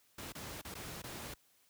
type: noise with dropouts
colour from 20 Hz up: pink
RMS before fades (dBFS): -45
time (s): 0.18-1.34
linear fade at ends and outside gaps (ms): 5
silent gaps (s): 0.323-0.35 / 0.615-0.648 / 0.742-0.751 / 1.02-1.038
effects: white hiss -70 dBFS RMS until 1.69 s + high-pass 60 Hz 12 dB/octave